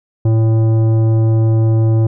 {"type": "tone with tanh clipping", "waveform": "triangle", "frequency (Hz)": 111.8, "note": "A2", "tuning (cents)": 28, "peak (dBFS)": -11, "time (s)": [0.25, 2.07], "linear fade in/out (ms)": 5, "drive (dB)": 16, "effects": []}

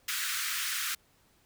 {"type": "high-pass noise", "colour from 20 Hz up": "pink", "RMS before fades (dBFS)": -33, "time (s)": [0.08, 0.95], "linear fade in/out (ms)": 5, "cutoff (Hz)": 1300, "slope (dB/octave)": 48, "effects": ["pink hiss -66 dBFS RMS until 1.45 s"]}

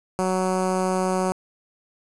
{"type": "tone with notch filter", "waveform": "10% pulse", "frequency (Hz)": 186, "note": "F#3", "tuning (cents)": 9, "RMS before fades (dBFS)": -23, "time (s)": [0.19, 1.32], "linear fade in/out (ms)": 0, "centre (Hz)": 3300, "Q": 0.53, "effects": ["resampled to 24000 Hz", "7-bit"]}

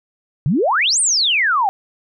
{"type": "exponential two-way sweep", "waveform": "sine", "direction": "up then down", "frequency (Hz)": [124.9, 9290, 745], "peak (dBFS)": -13, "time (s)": [0.46, 1.69], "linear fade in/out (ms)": 0, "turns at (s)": 1, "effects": []}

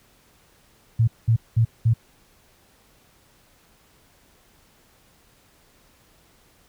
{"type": "tone bursts", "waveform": "sine", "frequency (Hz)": 113.8, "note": "A#2", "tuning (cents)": -41, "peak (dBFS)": -14, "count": 4, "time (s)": [0.99, 1.938], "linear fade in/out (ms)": 10, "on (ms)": 87, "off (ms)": 200, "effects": ["pink hiss -58 dBFS RMS until 6.68 s"]}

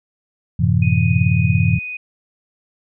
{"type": "chord", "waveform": "sine", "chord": "F# half-diminished seventh", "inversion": "none", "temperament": "equal with one note detuned", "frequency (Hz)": [92.5, 110, 130.81, 169.15], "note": ["F#2", "A2", "C3", "E3"], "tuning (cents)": [0, 0, 0, 45], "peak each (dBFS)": -18, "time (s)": [0.59, 1.79], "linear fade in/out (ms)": 10}
{"type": "tone", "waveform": "sine", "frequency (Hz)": 2489, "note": "D#7", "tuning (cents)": 0, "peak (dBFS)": -25, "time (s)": [0.82, 1.97], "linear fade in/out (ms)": 5}
{"effects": []}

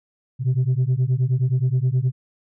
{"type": "beating tone pair", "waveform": "sine", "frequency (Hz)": [123.47, 132.97], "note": ["B2", "C3"], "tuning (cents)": [0, 28], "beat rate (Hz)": 9.5, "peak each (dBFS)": -18, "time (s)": [0.39, 2.12], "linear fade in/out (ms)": 50, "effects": ["tanh soft clip ceiling -14 dBFS"]}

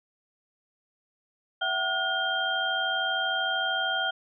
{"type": "tone cluster", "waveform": "sine", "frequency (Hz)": [665, 758, 1439, 3180], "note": ["E5", "F#5", "F#6", "G7"], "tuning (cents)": [15, 42, -49, 24], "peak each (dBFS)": [-35, -32, -28, -30], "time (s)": [1.61, 4.11], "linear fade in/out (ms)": 10, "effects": []}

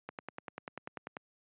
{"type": "click train", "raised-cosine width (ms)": 0.5, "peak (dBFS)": -25, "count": 12, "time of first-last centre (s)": [0.09, 1.168], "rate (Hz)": 10.2, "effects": ["high-pass 150 Hz 12 dB/octave", "resampled to 8000 Hz"]}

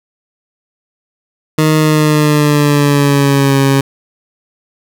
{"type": "tone with pitch glide", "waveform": "20% pulse", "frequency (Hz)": [155.56, 137], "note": ["D#3", "C#3"], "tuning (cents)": [0, -20], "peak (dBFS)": -3, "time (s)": [1.58, 3.81], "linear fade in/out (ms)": 5, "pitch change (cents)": -220, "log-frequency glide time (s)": [1.78, 3.57], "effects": []}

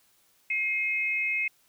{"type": "tone pair together", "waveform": "sine", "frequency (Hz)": [2138, 2540], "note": ["C7", "D#7"], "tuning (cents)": [37, 35], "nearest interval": "minor third", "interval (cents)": 298, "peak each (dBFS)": [-28, -28], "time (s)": [0.5, 1.48], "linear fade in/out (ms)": 5, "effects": ["white hiss -65 dBFS RMS until 1.68 s"]}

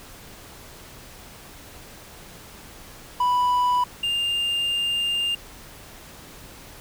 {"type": "tone pair in turn", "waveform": "triangle", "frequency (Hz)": [987.8, 2804], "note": ["B5", "F7"], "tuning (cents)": [0, 6], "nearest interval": "octave + tritone", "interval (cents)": 1806, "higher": "second", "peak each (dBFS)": [-16, -20], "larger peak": "first", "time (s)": [[3.2, 3.84], [4.03, 5.35]], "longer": "second", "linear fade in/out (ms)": 5, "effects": ["pink hiss -44 dBFS RMS until 6.8 s"]}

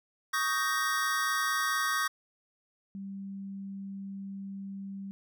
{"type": "chord", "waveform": "square", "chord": "Eb dominant seventh", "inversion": "third", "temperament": "just", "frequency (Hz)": [1120.1, 1244.5, 1555.6, 1866.8], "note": ["Db6", "Eb6", "G6", "Bb6"], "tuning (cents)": [18, 0, -14, 2], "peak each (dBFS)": -34, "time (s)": [0.33, 2.08], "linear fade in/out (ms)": 10}
{"type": "tone", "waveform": "sine", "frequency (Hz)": 196, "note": "G3", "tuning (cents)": 0, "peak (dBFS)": -37, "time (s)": [2.95, 5.11], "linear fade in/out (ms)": 0}
{"effects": []}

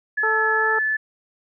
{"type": "tone with pitch glide", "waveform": "sine", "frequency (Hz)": [1713, 1738.9], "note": ["A6", "A6"], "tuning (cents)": [-47, -21], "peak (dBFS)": -19, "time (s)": [0.17, 0.97], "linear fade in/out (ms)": 10, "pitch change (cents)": 26, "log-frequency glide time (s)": [0.54, 0.71]}
{"type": "harmonic tone", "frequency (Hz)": 440, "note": "A4", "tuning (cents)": 0, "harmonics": [1, 2, 3], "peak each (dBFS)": [-25, -25, -25], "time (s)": [0.23, 0.79], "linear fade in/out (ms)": 5}
{"effects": []}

